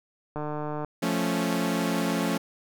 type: click train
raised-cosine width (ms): 1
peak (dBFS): -19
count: 74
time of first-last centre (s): 0.36-0.847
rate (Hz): 150
type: chord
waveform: sawtooth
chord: F augmented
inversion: none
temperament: equal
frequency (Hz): 174.61 / 220 / 277.2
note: F3 / A3 / C#4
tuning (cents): 0 / 0 / 0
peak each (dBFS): -25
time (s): 1.02-2.38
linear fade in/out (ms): 10
effects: none